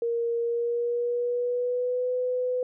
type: tone with pitch glide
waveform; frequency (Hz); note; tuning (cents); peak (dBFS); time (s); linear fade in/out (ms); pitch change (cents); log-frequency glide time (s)
sine; 467.6 to 501.2; A#4 to B4; +5 to +25; -24; 0.02-2.63; 2; +120; 0.39-2.12
effects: none